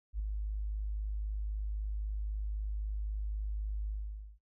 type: tone with ADSR envelope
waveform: sine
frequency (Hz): 51.91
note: G#1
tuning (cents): 0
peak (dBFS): -30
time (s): 0.13-4.39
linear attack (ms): 64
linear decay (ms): 5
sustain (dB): -3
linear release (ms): 500
effects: noise-tail reverb RT60 0.1 s tail -20 dB re dry